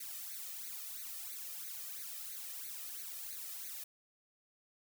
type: noise with flanger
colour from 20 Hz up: blue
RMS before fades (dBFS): -45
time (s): 0-3.84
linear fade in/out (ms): 5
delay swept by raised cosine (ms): 0.47 to 1.67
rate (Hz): 3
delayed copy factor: +1
effects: none